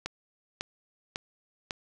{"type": "click train", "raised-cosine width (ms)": 0.2, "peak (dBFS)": -15, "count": 4, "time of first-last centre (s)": [0.06, 1.708], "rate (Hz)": 1.82, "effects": []}